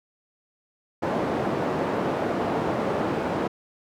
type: band-pass noise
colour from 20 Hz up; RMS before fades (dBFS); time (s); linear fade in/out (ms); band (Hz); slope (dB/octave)
white; -26; 1.02-3.48; 10; 150 to 640; 12
effects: none